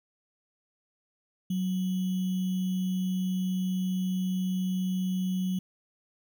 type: tone with sample-and-hold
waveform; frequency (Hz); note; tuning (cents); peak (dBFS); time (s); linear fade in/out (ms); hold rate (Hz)
sine; 185.4; F#3; +4; -26; 1.5-5.59; 5; 3150
effects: none